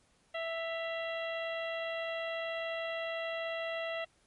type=harmonic tone with a mistuned harmonic; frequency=659.3 Hz; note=E5; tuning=in tune; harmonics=1 / 2 / 3 / 4 / 5 / 6; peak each=-36 / -45 / -41 / -44 / -47 / -54 dBFS; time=0.34-4.05 s; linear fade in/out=10 ms; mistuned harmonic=4; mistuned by=+68 cents; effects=pink hiss -69 dBFS RMS until 4.26 s + MP3 48 kbps